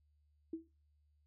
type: tone with exponential decay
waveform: sine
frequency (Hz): 326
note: E4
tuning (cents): -19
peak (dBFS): -35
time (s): 0.53-0.68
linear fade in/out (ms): 5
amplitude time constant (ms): 32
effects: noise-tail reverb RT60 0.3 s tail -18 dB re dry + added 74 Hz sine -70 dBFS peak until 1.26 s